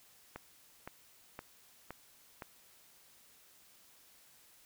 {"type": "click train", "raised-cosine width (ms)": 0.5, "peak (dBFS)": -28, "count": 5, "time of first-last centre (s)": [0.36, 2.422], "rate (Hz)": 1.94, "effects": ["white hiss -63 dBFS RMS until 4.65 s"]}